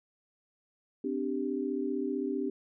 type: chord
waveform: sine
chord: C suspended second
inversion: none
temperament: equal with one note detuned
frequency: 258.2 / 293.7 / 392 Hz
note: C4 / D4 / G4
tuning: -23 / 0 / 0 cents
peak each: -34 dBFS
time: 1.04-2.5 s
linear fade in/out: 5 ms
effects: none